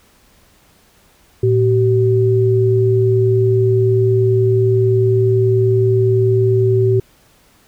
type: tone pair together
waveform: sine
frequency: 113.7 / 382.4 Hz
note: A#2 / G4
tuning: -43 / -43 cents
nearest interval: octave + major sixth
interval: 2100 cents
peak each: -13 dBFS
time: 1.43-7 s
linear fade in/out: 5 ms
effects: pink hiss -52 dBFS RMS until 7.67 s